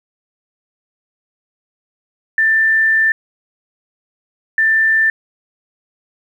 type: tone pair in turn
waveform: sine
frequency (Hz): 1778 / 1778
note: A6 / A6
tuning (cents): +18 / +18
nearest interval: unison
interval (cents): 0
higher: neither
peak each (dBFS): -10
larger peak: neither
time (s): 2.38-3.12 / 4.58-5.1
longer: first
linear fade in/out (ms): 2
effects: 8-bit